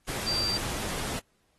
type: tone in noise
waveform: sine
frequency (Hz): 4699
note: D8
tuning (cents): 0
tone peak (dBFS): -26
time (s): 0.26-0.58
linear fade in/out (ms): 20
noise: pink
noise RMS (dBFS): -34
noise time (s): 0.07-1.2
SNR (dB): +5
effects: pink hiss -71 dBFS RMS until 1.58 s + AAC 32 kbps